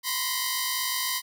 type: tone cluster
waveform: 10% pulse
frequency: 1002 / 1048 / 1886 / 4739 Hz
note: B5 / C6 / A#6 / D8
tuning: +25 / +2 / +20 / +15 cents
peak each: -24 dBFS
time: 0.03-1.22 s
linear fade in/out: 50 ms
effects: none